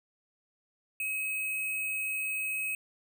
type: tone with sample-and-hold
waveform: sine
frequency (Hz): 2551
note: D#7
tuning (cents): +43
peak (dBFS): -30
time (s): 1-2.75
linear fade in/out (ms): 2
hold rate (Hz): 11025
effects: none